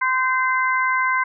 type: harmonic tone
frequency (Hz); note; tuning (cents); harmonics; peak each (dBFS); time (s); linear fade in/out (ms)
516; C5; -24; 2 / 3 / 4; -20 / -22 / -23; 0.01-1.24; 10
effects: none